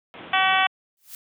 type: low-pass noise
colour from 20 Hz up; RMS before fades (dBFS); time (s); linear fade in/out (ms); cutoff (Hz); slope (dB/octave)
pink; -39; 0.14-0.63; 0; 3500; 96
type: harmonic tone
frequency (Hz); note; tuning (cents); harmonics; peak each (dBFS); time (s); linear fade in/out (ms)
379.7; F#4; +45; 2 / 3 / 4 / 5 / 6 / 7 / 8 / 9; -22 / -24 / -25 / -26 / -27 / -27 / -28 / -29; 0.33-0.67; 5
type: noise with exponential growth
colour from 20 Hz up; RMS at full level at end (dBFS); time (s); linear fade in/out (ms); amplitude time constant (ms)
blue; -35; 0.97-1.15; 1; 39
effects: high-pass 200 Hz 12 dB/octave